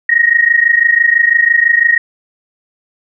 sine tone pair together, 1864.7 / 1890.7 Hz, A#6 / A#6, 0 / +24 cents, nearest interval unison, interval 24 cents, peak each -10 dBFS, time 0.09-1.98 s, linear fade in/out 5 ms, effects none

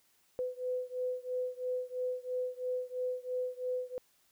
sine beating tone pair, 502 / 505 Hz, B4 / B4, +28 / +39 cents, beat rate 3 Hz, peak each -36 / -37 dBFS, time 0.39-3.98 s, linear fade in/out 0 ms, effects white hiss -70 dBFS RMS until 4.31 s

